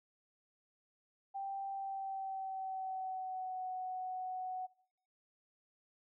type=tone with pitch glide; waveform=sine; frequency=784 to 742.1 Hz; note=G5 to F#5; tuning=0 to +5 cents; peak=-38 dBFS; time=1.34-4.67 s; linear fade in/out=20 ms; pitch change=-95 cents; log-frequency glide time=1.7-3.64 s; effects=noise-tail reverb RT60 0.8 s tail -23 dB re dry